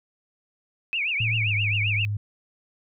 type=tone with vibrato; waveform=sine; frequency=2498 Hz; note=D#7; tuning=6 cents sharp; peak=-23 dBFS; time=0.93-2.05 s; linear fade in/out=0 ms; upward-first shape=triangle; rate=7.6 Hz; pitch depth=250 cents each way
type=tone with pitch glide; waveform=sine; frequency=111.6 to 103.53 Hz; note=A2 to G#2; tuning=+25 to -5 cents; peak=-24 dBFS; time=1.2-2.17 s; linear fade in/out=5 ms; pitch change=-130 cents; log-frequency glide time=1.38-1.5 s
effects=none